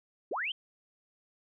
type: linear sweep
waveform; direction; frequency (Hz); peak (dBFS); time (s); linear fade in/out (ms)
sine; up; 276.6 to 3210; -31; 0.31-0.52; 5
effects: none